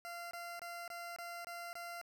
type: tone bursts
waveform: 20% pulse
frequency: 690 Hz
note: F5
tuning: 21 cents flat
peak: -39 dBFS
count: 7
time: 0.05-2.014 s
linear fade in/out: 0 ms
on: 260 ms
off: 24 ms
effects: none